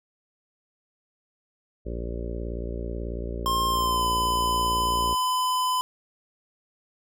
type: harmonic tone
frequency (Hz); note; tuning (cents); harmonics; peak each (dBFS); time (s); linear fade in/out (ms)
58.27; A#1; 0; 1 / 2 / 3 / 4 / 5 / 6 / 7 / 8 / 9 / 10; -31 / -40 / -41 / -41 / -44 / -40 / -39 / -45 / -43 / -44; 1.85-5.15; 20
type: tone with pitch glide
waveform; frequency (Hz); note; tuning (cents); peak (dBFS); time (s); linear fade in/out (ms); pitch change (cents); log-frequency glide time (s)
square; 1063 to 1010.3; C6 to B5; +27 to +39; -23; 3.46-5.81; 0; -88; 3.67-4.06
effects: none